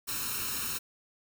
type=noise with comb filter; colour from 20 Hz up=white; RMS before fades=-34 dBFS; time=0.07-0.79 s; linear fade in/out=20 ms; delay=0.74 ms; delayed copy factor=+0.8; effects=none